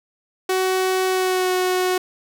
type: tone with pitch glide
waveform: sawtooth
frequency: 374.4 to 367.5 Hz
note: F#4 to F#4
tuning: +20 to -12 cents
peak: -14 dBFS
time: 0.49-1.98 s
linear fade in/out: 5 ms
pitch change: -32 cents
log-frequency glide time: 1.08-1.52 s
effects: none